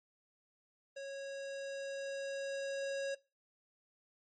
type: tone with level ramp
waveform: square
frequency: 550 Hz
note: C#5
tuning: 14 cents flat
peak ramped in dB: -43 to -36 dBFS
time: 0.96-3.15 s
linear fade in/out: 10 ms
effects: noise-tail reverb RT60 0.3 s tail -22 dB re dry + MP3 32 kbps